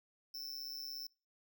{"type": "tone with amplitude modulation", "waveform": "square", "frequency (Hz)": 5320, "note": "E8", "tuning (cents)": 15, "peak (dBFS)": -39, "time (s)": [0.34, 1.07], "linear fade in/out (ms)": 5, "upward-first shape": "sine", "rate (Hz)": 137, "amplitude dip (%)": 90, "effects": ["noise-tail reverb RT60 0.3 s tail -22 dB re dry"]}